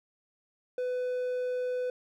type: tone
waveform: triangle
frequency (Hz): 500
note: B4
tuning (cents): +21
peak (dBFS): -27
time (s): 0.78-1.9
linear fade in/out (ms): 2
effects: none